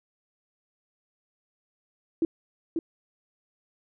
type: tone with echo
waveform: sine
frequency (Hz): 329.6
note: E4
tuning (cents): 0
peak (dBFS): -20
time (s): 2.22-2.25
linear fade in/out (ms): 2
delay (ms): 540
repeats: 1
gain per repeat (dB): -4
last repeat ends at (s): 2.79
effects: none